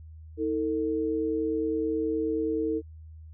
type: tone pair together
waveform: sine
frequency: 318.5 / 448 Hz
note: D#4 / A4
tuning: +41 / +31 cents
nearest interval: tritone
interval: 590 cents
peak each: -28 dBFS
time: 0.37-2.82 s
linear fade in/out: 50 ms
effects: added 79 Hz sine -43 dBFS peak until 3.33 s